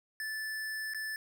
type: tone with dropouts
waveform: square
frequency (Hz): 1750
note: A6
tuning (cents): -10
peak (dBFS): -36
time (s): 0.2-1.16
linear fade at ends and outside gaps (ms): 1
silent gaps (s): 0.937-0.946
effects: none